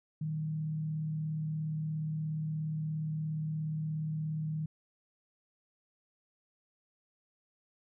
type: tone with frequency modulation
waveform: sine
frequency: 155.56 Hz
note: D#3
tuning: in tune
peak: -32 dBFS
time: 0.21-4.66 s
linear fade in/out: 5 ms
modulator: 37 Hz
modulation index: 0.28
effects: none